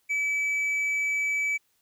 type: tone with tanh clipping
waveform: triangle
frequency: 2297 Hz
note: D7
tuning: 39 cents flat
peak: -25 dBFS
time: 0.09-1.58 s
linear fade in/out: 20 ms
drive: 8 dB
effects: white hiss -70 dBFS RMS until 1.81 s